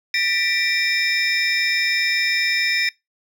triangle tone cluster, 1795 / 1962 / 2355 / 3706 / 5250 Hz, A6 / B6 / D7 / A#7 / E8, +34 / -12 / +4 / -11 / -8 cents, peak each -26 / -22 / -20 / -26 / -22 dBFS, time 0.14-2.89 s, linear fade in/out 2 ms, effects noise-tail reverb RT60 0.2 s tail -24 dB re dry + tanh soft clip ceiling -5 dBFS

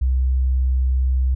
sine tone, 64.4 Hz, C2, 27 cents flat, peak -15 dBFS, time 0.01-1.35 s, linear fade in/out 10 ms, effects none

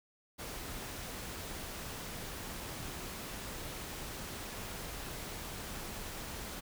pink noise, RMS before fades -43 dBFS, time 0.38-6.61 s, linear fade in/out 20 ms, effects none

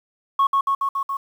sine tone with echo, 1100 Hz, C#6, 14 cents flat, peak -12 dBFS, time 0.39-0.47 s, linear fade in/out 5 ms, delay 140 ms, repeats 5, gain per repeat -2 dB, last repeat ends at 1.17 s, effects tanh soft clip ceiling -12 dBFS + 8-bit

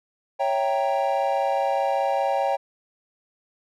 triangle chord, C# diminished seventh, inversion none, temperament equal, 554.4 / 659.3 / 784 / 932.3 Hz, C#5 / E5 / G5 / Bb5, 0 / 0 / 0 / 0 cents, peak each -23 / -27 / -22 / -28 dBFS, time 0.39-2.57 s, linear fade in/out 20 ms, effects none

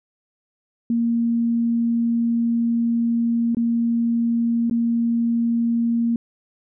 sine tone with dropouts, 233.1 Hz, A#3, in tune, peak -17 dBFS, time 0.9-6.16 s, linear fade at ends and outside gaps 2 ms, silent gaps 3.548-3.569 / 4.698-4.71 s, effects none

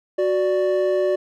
triangle tone pair together, 370 / 587.3 Hz, F#4 / D5, 0 / 0 cents, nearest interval minor sixth, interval 800 cents, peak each -18 dBFS, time 0.18-1.16 s, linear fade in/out 10 ms, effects none

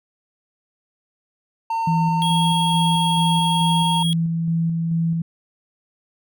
triangle tone with pitch glide, 908 to 916.4 Hz, A#5 to A#5, -46 to -30 cents, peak -18 dBFS, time 1.7-4.03 s, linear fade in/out 5 ms, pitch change +16 cents, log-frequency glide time 3.44-3.74 s
sine tone with tremolo, 165.6 Hz, E3, 8 cents sharp, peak -17 dBFS, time 1.87-5.22 s, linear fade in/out 5 ms, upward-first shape square, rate 2.3 Hz, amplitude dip 25%
square tone, 3296 Hz, G#7, 14 cents flat, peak -23 dBFS, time 2.22-4.13 s, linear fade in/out 0 ms
effects none

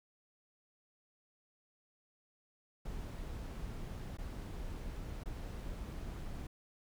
brown noise with dropouts, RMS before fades -43 dBFS, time 2.85-6.47 s, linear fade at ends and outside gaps 5 ms, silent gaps 4.172-4.184 / 5.236-5.257 s, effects none

